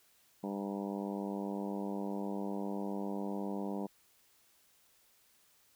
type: harmonic tone with a mistuned harmonic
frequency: 99.8 Hz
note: G2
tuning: 32 cents sharp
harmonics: 2 / 3 / 4 / 5 / 6 / 7 / 8 / 9 / 10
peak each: -38 / -42 / -44 / -46 / -48 / -49 / -50 / -51 / -52 dBFS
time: 0.43-3.87 s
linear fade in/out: 10 ms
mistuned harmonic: 10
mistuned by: -57 cents
effects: white hiss -68 dBFS RMS until 5.75 s